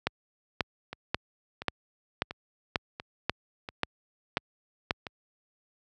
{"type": "two click trains", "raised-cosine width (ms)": 0.3, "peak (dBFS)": [-9, -21], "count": [10, 7], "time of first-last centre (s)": [[0.07, 4.909], [0.93, 5.068]], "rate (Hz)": [1.86, 1.45], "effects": ["high-pass 60 Hz 12 dB/octave"]}